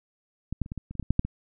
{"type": "clicks", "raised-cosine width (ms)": 5, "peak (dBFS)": [-18, -14, -29, -21, -21, -26, -29, -14, -28, -9, -7, -19], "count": 12, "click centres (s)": [0.526, 0.617, 0.661, 0.719, 0.777, 0.91, 0.953, 0.997, 1.027, 1.106, 1.194, 1.25], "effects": []}